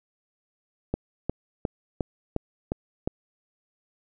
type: click train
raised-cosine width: 2 ms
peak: -12 dBFS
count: 7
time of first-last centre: 0.94-3.075 s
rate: 2.81 Hz
effects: none